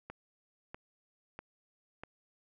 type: click train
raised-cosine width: 0.5 ms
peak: -28 dBFS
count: 4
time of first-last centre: 0.1-2.035 s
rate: 1.55 Hz
effects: none